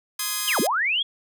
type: chord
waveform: 5% pulse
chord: Ab major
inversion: first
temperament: just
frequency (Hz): 1038.3 / 1245.9 / 1661.2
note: C6 / Eb6 / Ab6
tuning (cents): -14 / +2 / 0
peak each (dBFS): -19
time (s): 0.19-0.67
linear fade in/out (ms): 5
type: linear two-way sweep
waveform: sine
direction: down then up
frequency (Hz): 3402 to 175.1 to 3402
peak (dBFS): -20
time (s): 0.47-1.03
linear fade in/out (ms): 10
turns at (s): 0.6
effects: none